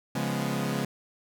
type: chord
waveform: sawtooth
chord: C# dominant seventh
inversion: none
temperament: equal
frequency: 138.59 / 174.61 / 207.7 / 246.9 Hz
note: C#3 / E#3 / G#3 / B3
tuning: 0 / 0 / 0 / 0 cents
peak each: -28 / -30 / -28 / -30 dBFS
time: 0.15-0.85 s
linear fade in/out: 5 ms
effects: none